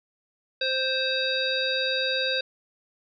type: harmonic tone with a mistuned harmonic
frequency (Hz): 523.3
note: C5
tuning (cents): 0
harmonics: 1 / 3 / 5 / 7 / 9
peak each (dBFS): -29 / -30 / -32 / -28 / -32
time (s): 0.61-2.41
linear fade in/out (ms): 5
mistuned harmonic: 7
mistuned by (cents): +60
effects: none